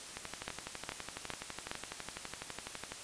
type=two click trains; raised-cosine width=0.3 ms; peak=-20 / -23 dBFS; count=4 / 34; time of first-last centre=0.48-1.715 / 0.17-2.92 s; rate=2.43 / 12 Hz; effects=white hiss -47 dBFS RMS until 3.03 s + resampled to 22050 Hz